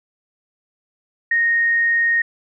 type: tone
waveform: sine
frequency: 1859 Hz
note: A#6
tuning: 5 cents flat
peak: -14 dBFS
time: 1.31-2.22 s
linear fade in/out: 5 ms
effects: none